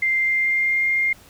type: tone with pitch glide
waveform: sine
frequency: 2093 to 2116 Hz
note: C7 to C7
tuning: 0 to +19 cents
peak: -17 dBFS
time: 0.02-1.13 s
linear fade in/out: 5 ms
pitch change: +19 cents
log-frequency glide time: 0.18-0.84 s
effects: pink hiss -49 dBFS RMS until 1.29 s